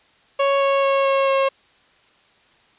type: tone with pitch steps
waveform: 30% pulse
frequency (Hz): 554.4 / 551.2 / 548 / 544.9 / 541.7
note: C#5 / C#5 / C#5 / C#5 / C#5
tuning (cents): 0 / -10 / -20 / -30 / -40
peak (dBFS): -13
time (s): 0.39-1.49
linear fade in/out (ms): 10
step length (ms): 220
effects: white hiss -56 dBFS RMS until 2.78 s + resampled to 8000 Hz